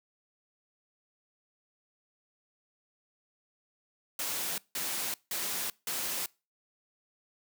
white noise bursts, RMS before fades -34 dBFS, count 4, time 4.19-6.26 s, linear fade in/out 2 ms, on 390 ms, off 170 ms, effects noise-tail reverb RT60 0.3 s tail -24 dB re dry + high-pass 150 Hz 12 dB/octave

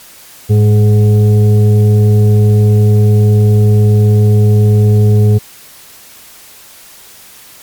sine tone with frequency modulation, 106.3 Hz, G#2, 41 cents sharp, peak -4 dBFS, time 0.49-5.39 s, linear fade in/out 20 ms, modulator 314 Hz, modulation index 0.52, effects white hiss -37 dBFS RMS until 7.62 s + MP3 96 kbps

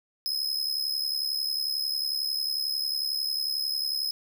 45% pulse tone with amplitude modulation, 5110 Hz, D#8, 45 cents sharp, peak -24 dBFS, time 0.26-4.11 s, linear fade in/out 0 ms, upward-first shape sine, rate 71.1 Hz, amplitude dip 70%, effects 11-bit

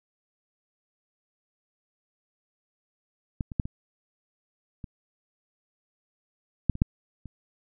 clicks, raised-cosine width 5 ms, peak -16 / -24 / -11 / -21 / -25 / -8 / -23 / -7 / -28 dBFS, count 9, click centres 3.408 / 3.518 / 3.598 / 3.655 / 4.842 / 6.697 / 6.754 / 6.819 / 7.257 s, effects none

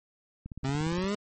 click train, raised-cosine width 5 ms, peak -27 dBFS, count 11, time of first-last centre 0.46-1.041 s, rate 17.2 Hz
25% pulse exponential sweep, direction up, 130.81 to 210.4 Hz, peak -24 dBFS, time 0.64-1.15 s, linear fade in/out 5 ms
effects MP3 32 kbps

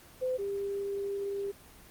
sine tone pair in turn, 511 / 398.8 Hz, C5 / G4, -41 / +30 cents, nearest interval major third, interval 429 cents, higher first, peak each -28 / -31 dBFS, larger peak first, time 0.21-0.38 / 0.38-1.52 s, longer second, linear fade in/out 20 ms, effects pink hiss -54 dBFS RMS until 1.9 s + Opus 24 kbps

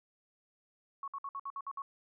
sine tone bursts, 1107 Hz, C#6, 3 cents flat, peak -37 dBFS, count 8, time 1.03-1.82 s, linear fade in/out 2 ms, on 48 ms, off 58 ms, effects none

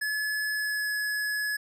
square tone with pitch glide, 1711 to 1697.2 Hz, A6 to G#6, -49 to +37 cents, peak -28 dBFS, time 0.01-1.57 s, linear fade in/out 10 ms, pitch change -14 cents, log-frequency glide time 0.49-0.95 s, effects none

